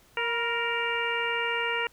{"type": "harmonic tone with a mistuned harmonic", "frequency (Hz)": 466.2, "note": "A#4", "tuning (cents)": 0, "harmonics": [1, 2, 3, 4, 5, 6], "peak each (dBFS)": [-33, -33, -33, -33, -33, -33], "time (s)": [0.17, 1.87], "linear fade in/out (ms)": 2, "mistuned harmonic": 2, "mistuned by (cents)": 45, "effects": ["pink hiss -59 dBFS RMS until 1.92 s"]}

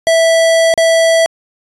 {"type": "tone with dropouts", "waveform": "square", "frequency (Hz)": 657, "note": "E5", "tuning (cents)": -6, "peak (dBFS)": -8, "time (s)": [0.07, 1.26], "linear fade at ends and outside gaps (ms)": 0, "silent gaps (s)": [0.739, 0.777], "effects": ["resampled to 24000 Hz"]}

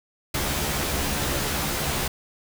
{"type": "noise with comb filter", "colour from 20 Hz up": "pink", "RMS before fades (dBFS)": -26, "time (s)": [0.34, 2.08], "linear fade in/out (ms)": 5, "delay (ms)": 14, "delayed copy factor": 0.85, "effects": []}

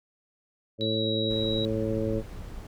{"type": "harmonic tone", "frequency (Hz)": 110, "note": "A2", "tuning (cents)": 0, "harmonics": [1, 2, 3, 4, 5], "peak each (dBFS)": [-32, -32, -32, -32, -32], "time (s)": [0.78, 2.23], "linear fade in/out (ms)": 50}
{"type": "tone with pitch glide", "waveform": "sine", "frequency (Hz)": [3903, 3865], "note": ["B7", "B7"], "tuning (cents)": [-21, -38], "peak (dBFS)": -30, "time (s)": [0.81, 1.65], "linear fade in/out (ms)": 0, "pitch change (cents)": -17, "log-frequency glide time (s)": [0.96, 1.02]}
{"type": "noise", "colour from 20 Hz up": "brown", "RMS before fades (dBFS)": -39, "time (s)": [1.3, 2.67], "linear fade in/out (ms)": 5}
{"effects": []}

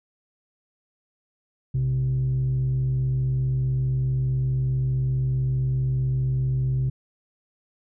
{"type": "tone pair together", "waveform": "sine", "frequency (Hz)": [57.66, 130], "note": ["A#1", "C3"], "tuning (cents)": [-18, -11], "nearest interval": "octave + major second", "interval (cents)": 1407, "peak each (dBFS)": [-29, -19], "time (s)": [1.74, 6.9], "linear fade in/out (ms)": 10, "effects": ["tanh soft clip ceiling -18 dBFS"]}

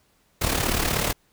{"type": "noise with amplitude modulation", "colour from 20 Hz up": "pink", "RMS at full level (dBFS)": -21, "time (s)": [0.41, 1.13], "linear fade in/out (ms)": 10, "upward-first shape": "sine", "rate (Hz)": 36.4, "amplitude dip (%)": 65, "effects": ["pink hiss -64 dBFS RMS until 1.32 s"]}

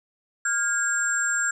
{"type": "tone cluster", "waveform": "sine", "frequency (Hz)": [1403, 1624, 7450], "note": ["F6", "G#6", "A#8"], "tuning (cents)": [8, -39, -2], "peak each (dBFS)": -26, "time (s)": [0.45, 1.51], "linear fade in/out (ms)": 5, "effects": []}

